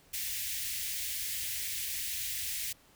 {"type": "band-stop noise", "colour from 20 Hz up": "white", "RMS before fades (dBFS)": -36, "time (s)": [0.13, 2.73], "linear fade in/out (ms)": 10, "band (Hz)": [110, 1800], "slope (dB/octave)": 48, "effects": ["pink hiss -62 dBFS RMS until 2.95 s"]}